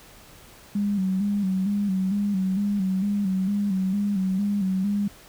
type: tone with vibrato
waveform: sine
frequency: 196 Hz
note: G3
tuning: in tune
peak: -21 dBFS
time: 0.75-5.08 s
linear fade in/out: 5 ms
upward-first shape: square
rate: 2.2 Hz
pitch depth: 67 cents each way
effects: pink hiss -49 dBFS RMS until 5.28 s